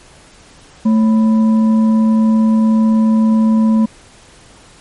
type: tone with frequency modulation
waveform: sine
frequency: 220.7 Hz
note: A3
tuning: 5 cents sharp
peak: -8 dBFS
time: 0.85-3.86 s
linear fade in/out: 10 ms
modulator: 770 Hz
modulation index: 0.23
effects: pink hiss -43 dBFS RMS until 4.8 s + MP3 48 kbps